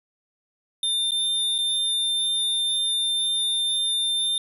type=tone with dropouts; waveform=square; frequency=3601 Hz; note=A7; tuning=39 cents sharp; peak=-22 dBFS; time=0.83-4.38 s; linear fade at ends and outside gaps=2 ms; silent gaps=1.109-1.118 / 1.582-1.586 s; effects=resampled to 32000 Hz